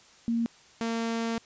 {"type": "tone pair in turn", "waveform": ["sine", "sawtooth"], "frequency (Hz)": [232, 228.9], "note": ["A#3", "A#3"], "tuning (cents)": [-8, -31], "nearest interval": "unison", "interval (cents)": 23, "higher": "first", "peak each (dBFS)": [-24, -24], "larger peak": "neither", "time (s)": [[0.28, 0.46], [0.81, 1.38]], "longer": "second", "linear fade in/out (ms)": 0, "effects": ["white hiss -56 dBFS RMS until 1.45 s", "resampled to 16000 Hz"]}